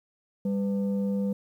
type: tone pair together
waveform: sine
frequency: 198.27 / 499.6 Hz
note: G3 / B4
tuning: +20 / +20 cents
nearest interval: octave + major third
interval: 1600 cents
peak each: -24 / -32 dBFS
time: 0.45-1.33 s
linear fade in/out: 5 ms
effects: tanh soft clip ceiling -20 dBFS + 10-bit